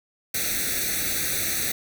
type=noise with comb filter; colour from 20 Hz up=white; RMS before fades=-26 dBFS; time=0.34-1.72 s; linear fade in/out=5 ms; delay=0.49 ms; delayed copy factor=+1; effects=none